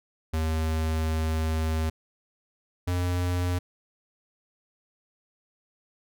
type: tone pair in turn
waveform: square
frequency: 79.5 / 89.24 Hz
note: D#2 / F2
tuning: +38 / +38 cents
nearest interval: major second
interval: 200 cents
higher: second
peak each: -25 dBFS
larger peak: neither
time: 0.33-1.9 / 2.87-3.59 s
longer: first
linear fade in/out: 10 ms
effects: none